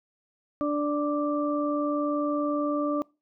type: harmonic tone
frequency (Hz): 293.7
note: D4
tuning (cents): 0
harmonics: 1 / 2 / 4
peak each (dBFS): -26 / -29 / -32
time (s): 0.61-3.02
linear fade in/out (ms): 0
effects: noise-tail reverb RT60 0.3 s tail -25 dB re dry